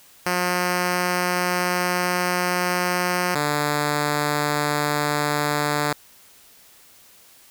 5% pulse tone pair in turn, 179.1 / 147.55 Hz, F3 / D3, +44 / +8 cents, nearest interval minor third, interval 336 cents, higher first, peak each -9 dBFS, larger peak neither, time 0.26-3.35 / 3.35-5.93 s, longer first, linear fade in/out 5 ms, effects white hiss -51 dBFS RMS until 7.5 s

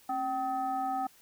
sine tone with frequency modulation, 770 Hz, G5, 31 cents flat, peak -29 dBFS, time 0.09-1.07 s, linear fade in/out 5 ms, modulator 500 Hz, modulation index 0.67, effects white hiss -60 dBFS RMS until 1.21 s

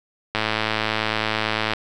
click train, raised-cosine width 0.3 ms, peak -5 dBFS, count 152, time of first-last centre 0.35-1.735 s, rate 109 Hz, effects none

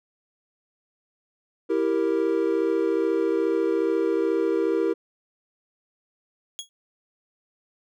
triangle chord, E diminished, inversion none, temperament equal, 329.6 / 392 / 466.2 Hz, E4 / G4 / Bb4, 0 / 0 / 0 cents, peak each -23 dBFS, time 1.69-4.94 s, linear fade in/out 20 ms
25% pulse tone with exponential decay, 3322 Hz, G#7, in tune, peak -24 dBFS, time 6.59-6.69 s, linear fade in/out 0 ms, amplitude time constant 21 ms
effects none

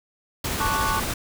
pink noise with tremolo, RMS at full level -26 dBFS, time 0.44-1.14 s, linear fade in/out 5 ms, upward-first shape triangle, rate 14 Hz, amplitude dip 25%
triangle chord, D major seventh, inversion second, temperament equal, 880 / 1108.7 / 1174.7 / 1480 Hz, A5 / C#6 / D6 / F#6, 0 / 0 / 0 / 0 cents, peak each -26 / -25 / -28 / -28 dBFS, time 0.6-1 s, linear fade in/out 5 ms
effects none

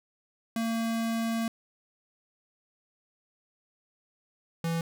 square tone pair in turn, 227.6 / 166.09 Hz, A#3 / E3, -41 / +13 cents, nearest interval perfect fourth, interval 546 cents, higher first, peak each -28 dBFS, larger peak neither, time 0.56-1.48 / 4.64-4.81 s, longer first, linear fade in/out 2 ms, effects none

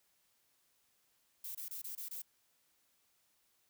violet noise bursts, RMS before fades -44 dBFS, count 6, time 1.44-2.22 s, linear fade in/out 5 ms, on 110 ms, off 24 ms, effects white hiss -75 dBFS RMS until 3.69 s

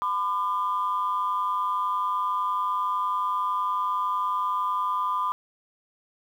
sine tone pair together, 1009.1 / 1200 Hz, B5 / D6, +37 / +37 cents, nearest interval minor third, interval 300 cents, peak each -25 / -26 dBFS, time 0.02-5.32 s, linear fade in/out 0 ms, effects tanh soft clip ceiling -17 dBFS + 9-bit

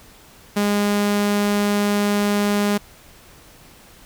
sawtooth tone, 205 Hz, G#3, 22 cents flat, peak -13 dBFS, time 0.56-2.78 s, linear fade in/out 10 ms, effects pink hiss -47 dBFS RMS until 4.05 s

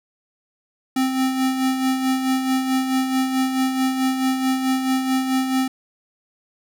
square tone with tremolo, 261.7 Hz, C4, in tune, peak -17 dBFS, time 0.96-5.68 s, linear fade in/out 5 ms, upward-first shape sine, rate 4.6 Hz, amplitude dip 50%, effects none

